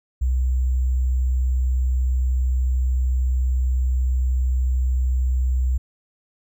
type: tone with sample-and-hold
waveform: sine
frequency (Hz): 63.5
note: B1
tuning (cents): +49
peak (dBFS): -17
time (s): 0.21-5.78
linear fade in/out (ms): 10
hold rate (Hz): 7350
effects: none